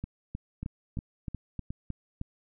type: two click trains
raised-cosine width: 5 ms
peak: -23 / -22 dBFS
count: 4 / 8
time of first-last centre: 0.63-1.705 / 0.04-2.214 s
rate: 2.79 / 3.22 Hz
effects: none